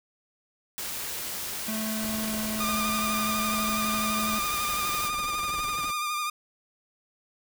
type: noise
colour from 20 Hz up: white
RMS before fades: -34 dBFS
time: 0.78-5.08 s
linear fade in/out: 0 ms
type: tone with pitch glide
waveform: square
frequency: 218.5 to 217 Hz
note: A3 to A3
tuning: -12 to -24 cents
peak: -31 dBFS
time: 1.68-4.39 s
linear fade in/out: 5 ms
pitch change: -12 cents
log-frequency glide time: 2.24-2.37 s
type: noise with tremolo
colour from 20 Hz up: pink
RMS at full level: -37 dBFS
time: 2.03-5.91 s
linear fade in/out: 2 ms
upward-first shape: triangle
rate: 20 Hz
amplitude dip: 80%
type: tone with vibrato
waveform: sawtooth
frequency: 1207 Hz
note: D6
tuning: 47 cents sharp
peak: -24 dBFS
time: 2.6-6.3 s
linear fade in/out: 5 ms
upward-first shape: sine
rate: 12 Hz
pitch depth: 33 cents each way
effects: none

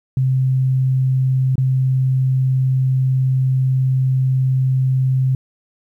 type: tone with dropouts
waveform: sine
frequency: 130.81 Hz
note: C3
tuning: in tune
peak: -13 dBFS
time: 0.17-5.35 s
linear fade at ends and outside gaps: 2 ms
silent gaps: 1.556-1.58 s
effects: 9-bit

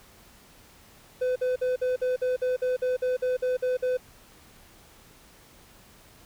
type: tone bursts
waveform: triangle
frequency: 505 Hz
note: B4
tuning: 39 cents sharp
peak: -21 dBFS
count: 14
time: 1.21-3.973 s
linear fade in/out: 10 ms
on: 150 ms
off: 51 ms
effects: pink hiss -54 dBFS RMS until 6.25 s

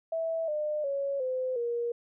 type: tone with pitch steps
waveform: sine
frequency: 654 / 603.2 / 556.3 / 513.1 / 473.3 Hz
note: E5 / D5 / C#5 / C5 / A#4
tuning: -14 / +46 / +6 / -34 / +26 cents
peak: -28 dBFS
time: 0.12-1.92 s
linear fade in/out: 5 ms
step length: 360 ms
effects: none

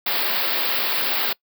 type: band-stop noise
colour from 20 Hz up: white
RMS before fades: -22 dBFS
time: 0.06-1.33 s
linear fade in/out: 5 ms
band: 5000 to 14000 Hz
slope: 96 dB/octave
effects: noise-tail reverb RT60 0.1 s tail -23 dB re dry + high-pass 300 Hz 12 dB/octave

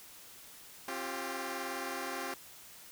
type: chord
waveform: 10% pulse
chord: C suspended fourth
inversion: none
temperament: equal with one note detuned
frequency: 267.7 / 349.2 / 392 Hz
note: C4 / F4 / G4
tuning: +40 / 0 / 0 cents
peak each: -33 dBFS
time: 0.88-2.34 s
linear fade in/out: 2 ms
effects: white hiss -53 dBFS RMS until 2.91 s

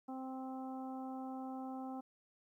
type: harmonic tone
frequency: 261.7 Hz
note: C4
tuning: in tune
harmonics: 1 / 2 / 3 / 4 / 5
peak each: -43 / -53 / -47 / -57 / -58 dBFS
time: 0.08-2.01 s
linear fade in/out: 10 ms
effects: 13-bit

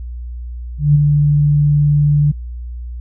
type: tone with ADSR envelope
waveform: sine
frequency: 146.83 Hz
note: D3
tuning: in tune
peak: -5 dBFS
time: 0.78-2.32 s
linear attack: 170 ms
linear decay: 15 ms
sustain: -4 dB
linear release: 14 ms
effects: added 60 Hz sine -24 dBFS peak until 3 s

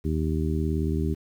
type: harmonic tone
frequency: 78.3 Hz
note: D#2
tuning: 11 cents sharp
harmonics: 1 / 2 / 3 / 4 / 5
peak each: -26 / -29 / -31 / -32 / -33 dBFS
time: 0.04-1.15 s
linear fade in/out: 20 ms
effects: 9-bit

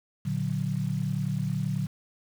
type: chord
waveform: sine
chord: Bb augmented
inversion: none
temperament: equal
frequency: 116.54 / 146.83 / 185 Hz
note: Bb2 / D3 / F#3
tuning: 0 / 0 / 0 cents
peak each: -32 / -29 / -31 dBFS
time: 0.25-1.87 s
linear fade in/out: 10 ms
effects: 8-bit

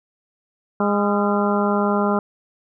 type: harmonic tone with a mistuned harmonic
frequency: 204.6 Hz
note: G#3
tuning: 26 cents flat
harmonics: 1 / 2 / 3 / 4 / 5 / 6 / 7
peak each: -20 / -23 / -25 / -26 / -27 / -28 / -28 dBFS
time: 0.8-2.19 s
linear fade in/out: 2 ms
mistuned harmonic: 7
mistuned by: -77 cents
effects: none

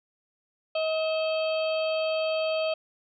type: harmonic tone with a mistuned harmonic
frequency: 635 Hz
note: D#5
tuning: 35 cents sharp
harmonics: 1 / 2 / 4 / 5 / 6 / 7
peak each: -25 / -39 / -35 / -37 / -48 / -42 dBFS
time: 0.75-2.74 s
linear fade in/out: 5 ms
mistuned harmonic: 4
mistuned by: +44 cents
effects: none

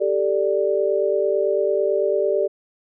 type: chord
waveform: sine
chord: G suspended second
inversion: none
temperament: just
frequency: 392 / 441 / 588 Hz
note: G4 / A4 / D5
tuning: 0 / +4 / +2 cents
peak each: -21 / -23 / -21 dBFS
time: 0-2.48 s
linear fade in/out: 20 ms
effects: none

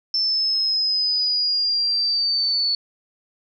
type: linear sweep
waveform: sine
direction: down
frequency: 5320 to 4435 Hz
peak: -18 dBFS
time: 0.14-2.75 s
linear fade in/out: 2 ms
effects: none

